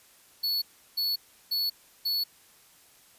square tone bursts, 4413 Hz, C#8, 9 cents flat, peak -26 dBFS, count 4, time 0.43-2.24 s, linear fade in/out 10 ms, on 190 ms, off 350 ms, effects white hiss -58 dBFS RMS until 3.18 s + resampled to 32000 Hz

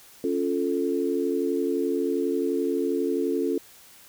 sine chord, Db augmented, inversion none, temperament equal, 277.2 / 349.2 / 440 Hz, Db4 / F4 / A4, 0 / 0 / 0 cents, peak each -27 dBFS, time 0.24-3.58 s, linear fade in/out 2 ms, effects white hiss -51 dBFS RMS until 4.08 s

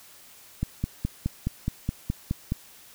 click train, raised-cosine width 5 ms, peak -13 dBFS, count 10, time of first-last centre 0.63-2.521 s, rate 4.76 Hz, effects white hiss -51 dBFS RMS until 2.94 s

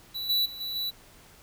square tone with level steps, 3948 Hz, B7, 1 cent flat, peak -32 / -23 / -39 / -32 / -29 dBFS, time 0.14-0.91 s, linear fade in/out 20 ms, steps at 0.29 / 0.45 / 0.6 / 0.75 s, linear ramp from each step 10 ms, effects pink hiss -54 dBFS RMS until 1.42 s

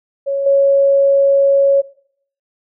sine tone with level steps, 554 Hz, C#5, 1 cent flat, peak -15 / -8 dBFS, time 0.26-1.82 s, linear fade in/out 20 ms, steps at 0.46 s, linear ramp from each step 5 ms, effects noise-tail reverb RT60 0.6 s tail -19 dB re dry

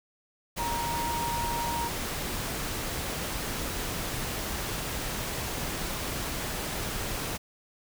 sine tone in noise, 939 Hz, A#5, 12 cents sharp, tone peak -30 dBFS, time 0.58-1.89 s, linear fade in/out 20 ms, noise pink, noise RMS -33 dBFS, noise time 0.56-7.38 s, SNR 0 dB, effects none

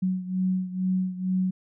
sine beating tone pair, 185 / 187.2 Hz, F#3 / F#3, 0 / +20 cents, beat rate 2.2 Hz, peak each -25 / -29 dBFS, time 0.02-1.51 s, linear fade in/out 10 ms, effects none

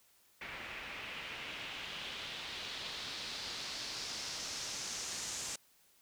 white noise with low-pass filter sweep, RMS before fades -43 dBFS, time 0.41-5.56 s, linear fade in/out 5 ms, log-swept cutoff 2200 to 7100 Hz, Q 2.3, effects white hiss -68 dBFS RMS until 6.01 s

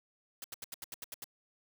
white noise bursts, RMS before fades -43 dBFS, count 9, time 0.42-1.242 s, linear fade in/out 2 ms, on 22 ms, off 78 ms, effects none

